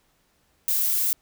violet noise, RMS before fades -23 dBFS, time 0.68-1.13 s, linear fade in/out 0 ms, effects pink hiss -66 dBFS RMS until 1.21 s

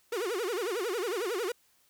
45% pulse tone with vibrato, 415.3 Hz, G#4, in tune, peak -30 dBFS, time 0.12-1.52 s, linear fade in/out 5 ms, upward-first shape sine, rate 11 Hz, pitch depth 290 cents each way, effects white hiss -67 dBFS RMS until 1.89 s

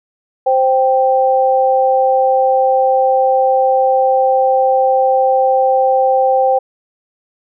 sine tone pair together, 523.3 / 783.4 Hz, C5 / G5, 0 / -1 cents, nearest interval perfect fifth, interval 699 cents, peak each -12 dBFS, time 0.46-6.59 s, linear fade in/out 10 ms, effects none

